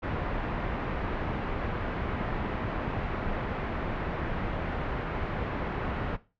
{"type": "low-pass noise", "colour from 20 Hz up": "pink", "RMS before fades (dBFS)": -32, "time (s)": [0.02, 6.17], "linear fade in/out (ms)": 20, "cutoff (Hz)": 1900, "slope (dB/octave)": 12, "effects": ["noise-tail reverb RT60 0.3 s tail -17 dB re dry", "low-pass 3000 Hz 12 dB/octave"]}